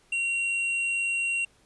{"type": "tone with hard clipping", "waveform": "triangle", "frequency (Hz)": 2749, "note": "F7", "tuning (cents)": -28, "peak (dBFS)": -26, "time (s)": [0.12, 1.45], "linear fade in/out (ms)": 5, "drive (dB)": 8, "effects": ["pink hiss -62 dBFS RMS until 1.65 s", "resampled to 24000 Hz"]}